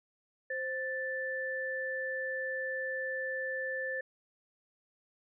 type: tone pair together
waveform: sine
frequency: 523.3 / 1760 Hz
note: C5 / A6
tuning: 0 / 0 cents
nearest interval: octave + major sixth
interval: 2100 cents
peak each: -37 / -35 dBFS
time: 0.5-4.01 s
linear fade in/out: 5 ms
effects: none